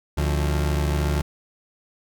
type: tone pair together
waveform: 30% pulse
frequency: 73.42 / 174.62 Hz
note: D2 / F3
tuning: 0 / 0 cents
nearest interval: octave + minor third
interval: 1500 cents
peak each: -18 / -27 dBFS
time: 0.17-1.22 s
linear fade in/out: 10 ms
effects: none